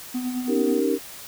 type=tone with tremolo; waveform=triangle; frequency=250.7 Hz; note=B3; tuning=26 cents sharp; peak=-21 dBFS; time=0.14-0.8 s; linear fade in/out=10 ms; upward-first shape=sine; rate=9.3 Hz; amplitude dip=50%
type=chord; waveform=sine; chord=Eb dominant seventh; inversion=third; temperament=equal; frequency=277.2 / 311.1 / 392 / 466.2 Hz; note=Db4 / Eb4 / G4 / Bb4; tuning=0 / 0 / 0 / 0 cents; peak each=-25 dBFS; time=0.47-0.99 s; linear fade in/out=50 ms
effects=white hiss -40 dBFS RMS until 1.27 s